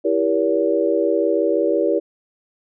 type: chord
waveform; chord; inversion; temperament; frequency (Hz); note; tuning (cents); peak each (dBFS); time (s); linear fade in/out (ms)
sine; E diminished seventh; none; just; 329.6 / 395.6 / 474.7 / 569.6; E4 / G4 / Bb4 / Db5; 0 / +16 / +31 / +47; -21; 0.04-2; 20
effects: none